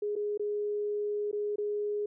sine tone with dropouts, 415.3 Hz, G#4, in tune, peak -29 dBFS, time 0.02-2.06 s, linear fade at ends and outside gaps 5 ms, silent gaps 0.155-0.162 / 0.376-0.395 / 1.314-1.328 / 1.559-1.582 s, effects none

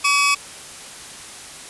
sawtooth tone pair together, 1139 / 2557 Hz, C#6 / D#7, +47 / +47 cents, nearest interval octave + major second, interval 1400 cents, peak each -14 dBFS, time 0.04-0.35 s, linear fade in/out 10 ms, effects white hiss -37 dBFS RMS until 1.69 s + resampled to 24000 Hz

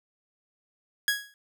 sawtooth tone with exponential decay, 1661.2 Hz, G#6, in tune, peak -16 dBFS, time 1.08-1.34 s, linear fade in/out 1 ms, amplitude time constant 55 ms, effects none

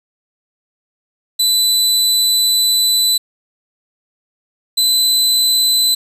sawtooth tone pair in turn, 3996 / 4021 Hz, B7 / B7, +20 / +30 cents, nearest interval unison, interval 10 cents, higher second, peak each -8 dBFS, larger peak neither, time 1.39-3.18 / 4.77-5.95 s, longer first, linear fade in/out 10 ms, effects resampled to 32000 Hz + 7-bit

